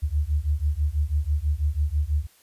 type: beating tone pair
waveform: sine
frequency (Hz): 71.3 / 77.4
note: C#2 / D#2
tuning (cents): +49 / -9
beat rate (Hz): 6.1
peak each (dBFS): -24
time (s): 0.02-2.27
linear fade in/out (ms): 20
effects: white hiss -58 dBFS RMS until 2.42 s + resampled to 32000 Hz